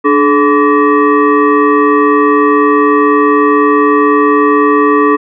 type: tone with frequency modulation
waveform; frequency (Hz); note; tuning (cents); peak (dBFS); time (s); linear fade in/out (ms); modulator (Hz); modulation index
sine; 428; A4; -48; -5; 0.04-5.17; 20; 722; 1.4
effects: none